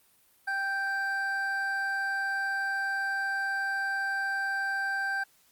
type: tone pair together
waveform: triangle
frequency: 784 / 1568 Hz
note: G5 / G6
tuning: 0 / 0 cents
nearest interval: octave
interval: 1200 cents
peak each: -33 / -27 dBFS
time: 0.47-5.24 s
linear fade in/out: 10 ms
effects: white hiss -64 dBFS RMS until 5.51 s + Opus 32 kbps